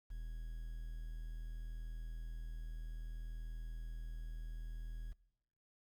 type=tone with quantisation; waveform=triangle; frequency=40.31 Hz; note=E1; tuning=38 cents flat; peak=-40 dBFS; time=0.1-5.13 s; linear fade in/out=10 ms; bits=11; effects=noise-tail reverb RT60 0.9 s tail -22 dB re dry